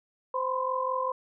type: tone cluster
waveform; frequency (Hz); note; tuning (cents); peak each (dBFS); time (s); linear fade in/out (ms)
sine; 518 / 1002 / 1047; C5 / B5 / C6; -17 / +25 / +1; -31; 0.34-1.12; 5
effects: none